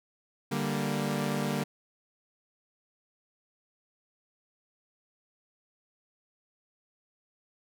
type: chord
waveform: sawtooth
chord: G minor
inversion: second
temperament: equal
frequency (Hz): 146.83 / 196 / 233.1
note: D3 / G3 / Bb3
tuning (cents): 0 / 0 / 0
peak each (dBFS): -29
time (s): 0.51-1.64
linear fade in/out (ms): 10
effects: none